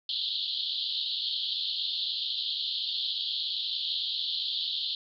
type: band-pass noise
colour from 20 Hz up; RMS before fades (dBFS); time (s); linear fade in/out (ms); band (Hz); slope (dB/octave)
white; -32; 0.09-4.95; 2; 3100 to 4400; 96
effects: none